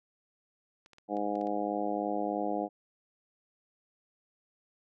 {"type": "clicks", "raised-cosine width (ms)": 0.2, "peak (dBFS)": -37, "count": 7, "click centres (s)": [0.861, 0.933, 0.984, 1.169, 1.355, 1.413, 1.471]}
{"type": "harmonic tone", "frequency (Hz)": 103.2, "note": "G#2", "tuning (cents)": -10, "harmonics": [2, 3, 4, 5, 6, 7, 8], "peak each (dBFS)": [-39, -35, -40, -37, -39, -35, -40], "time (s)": [1.08, 2.69], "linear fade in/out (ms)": 50}
{"effects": []}